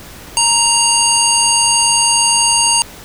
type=harmonic tone; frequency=932.3 Hz; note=A#5; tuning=in tune; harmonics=1 / 3 / 5 / 7 / 9 / 10; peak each=-17 / -17 / -17 / -17 / -17 / -17 dBFS; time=0.37-2.82 s; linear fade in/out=0 ms; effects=pink hiss -35 dBFS RMS until 3.04 s